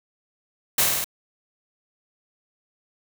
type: noise with echo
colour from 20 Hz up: white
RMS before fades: -19 dBFS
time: 0.78-0.84 s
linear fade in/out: 5 ms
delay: 51 ms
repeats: 4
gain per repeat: -2 dB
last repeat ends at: 1.044 s
effects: none